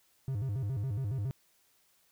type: tone with vibrato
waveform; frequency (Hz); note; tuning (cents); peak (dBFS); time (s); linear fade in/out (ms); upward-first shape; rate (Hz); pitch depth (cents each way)
triangle; 116.54; A#2; 0; -29; 0.28-1.31; 0; square; 7.2; 240
effects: white hiss -69 dBFS RMS until 2.11 s